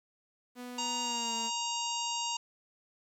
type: tone with pitch glide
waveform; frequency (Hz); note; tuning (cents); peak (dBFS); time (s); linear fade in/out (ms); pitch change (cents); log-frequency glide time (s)
sawtooth; 246.9 to 227.7; B3 to A#3; 0 to -40; -37; 0.55-1.51; 50; -140; 1.02-1.34
type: harmonic tone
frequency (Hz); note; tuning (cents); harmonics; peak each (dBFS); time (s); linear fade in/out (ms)
938; A#5; +11; 1 / 3 / 4 / 5 / 6 / 7 / 8; -36 / -37 / -44 / -42 / -46 / -41 / -41; 0.78-2.37; 5
effects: 11-bit